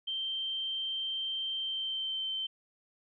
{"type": "tone with pitch glide", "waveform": "sine", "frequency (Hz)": [3136, 3102], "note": ["G7", "G7"], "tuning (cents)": [0, -19], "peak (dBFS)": -32, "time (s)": [0.07, 2.47], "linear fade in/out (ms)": 10, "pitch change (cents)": -19, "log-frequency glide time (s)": [1.57, 2.28], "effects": []}